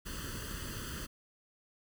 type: noise with comb filter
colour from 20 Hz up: pink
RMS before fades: -41 dBFS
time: 0.05-1.07 s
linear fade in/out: 20 ms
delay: 0.65 ms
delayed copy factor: +0.9
effects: none